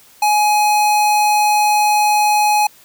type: tone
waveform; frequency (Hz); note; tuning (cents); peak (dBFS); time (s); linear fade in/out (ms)
square; 840; G#5; +19; -12; 0.22-2.67; 5
effects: white hiss -47 dBFS RMS until 2.84 s